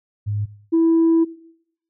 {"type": "tone pair in turn", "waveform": "sine", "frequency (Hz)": [103.83, 329], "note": ["G#2", "E4"], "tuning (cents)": [0, -3], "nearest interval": "octave + minor sixth", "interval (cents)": 1997, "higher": "second", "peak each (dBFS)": [-20, -11], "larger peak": "second", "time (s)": [[0.26, 0.46], [0.72, 1.25]], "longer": "second", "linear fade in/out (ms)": 20, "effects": ["noise-tail reverb RT60 0.7 s tail -19 dB re dry", "tanh soft clip ceiling -10 dBFS"]}